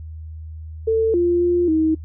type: tone with pitch steps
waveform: sine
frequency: 445.9 / 348.1 / 350.3 / 316.3 Hz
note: A4 / F4 / F4 / D#4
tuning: +23 / -6 / +5 / +29 cents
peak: -14 dBFS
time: 0.87-1.95 s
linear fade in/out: 10 ms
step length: 270 ms
effects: noise-tail reverb RT60 0.1 s tail -23 dB re dry + added 79 Hz sine -31 dBFS peak until 2.04 s